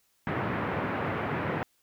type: band-pass noise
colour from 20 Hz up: pink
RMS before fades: -31 dBFS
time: 0.27-1.63 s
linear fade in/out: 0 ms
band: 100 to 2100 Hz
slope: 24 dB/octave
effects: white hiss -70 dBFS RMS until 1.82 s